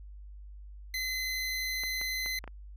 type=tone; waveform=25% pulse; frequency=2043 Hz; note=C7; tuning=42 cents flat; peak=-28 dBFS; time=0.94-2.39 s; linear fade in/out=2 ms
type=clicks; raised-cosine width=0.5 ms; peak=-28 dBFS; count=5; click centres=1.836 / 2.014 / 2.261 / 2.441 / 2.477 s
effects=added 50 Hz sine -44 dBFS peak until 2.76 s